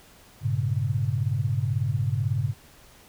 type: chord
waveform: sine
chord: G diminished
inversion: none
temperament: equal with one note detuned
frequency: 100.35 / 116.54 / 138.59 Hz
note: G2 / Bb2 / Db3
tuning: +41 / 0 / 0 cents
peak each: -27 dBFS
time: 0.41-2.54 s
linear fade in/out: 50 ms
effects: pink hiss -53 dBFS RMS until 3.08 s